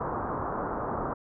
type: low-pass noise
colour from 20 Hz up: white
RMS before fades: -32 dBFS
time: 0-1.14 s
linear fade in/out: 10 ms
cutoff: 1300 Hz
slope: 48 dB/octave
effects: none